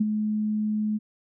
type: tone with ADSR envelope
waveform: sine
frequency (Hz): 213.2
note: G#3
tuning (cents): +46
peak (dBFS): -17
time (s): 0-0.99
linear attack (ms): 10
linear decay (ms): 27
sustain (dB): -6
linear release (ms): 28
effects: none